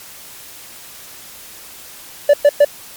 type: tone bursts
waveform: triangle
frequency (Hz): 580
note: D5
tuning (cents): -22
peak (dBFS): -3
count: 3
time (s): 2.29-2.648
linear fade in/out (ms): 5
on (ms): 46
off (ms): 110
effects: white hiss -37 dBFS RMS until 2.96 s + MP3 96 kbps